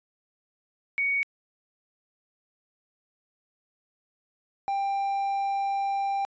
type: tone pair in turn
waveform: sine / triangle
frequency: 2237 / 790.9 Hz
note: C#7 / G5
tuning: +15 / +15 cents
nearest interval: octave + tritone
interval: 1800 cents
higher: first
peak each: -23 dBFS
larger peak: neither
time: 0.98-1.23 / 4.68-6.25 s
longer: second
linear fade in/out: 0 ms
effects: resampled to 16000 Hz